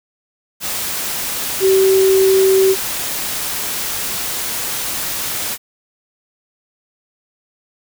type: tone in noise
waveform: sine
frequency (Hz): 383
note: G4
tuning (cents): -40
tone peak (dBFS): -9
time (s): 1.6-2.76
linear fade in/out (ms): 50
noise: white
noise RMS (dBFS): -22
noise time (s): 0.6-5.58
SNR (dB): +10
effects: none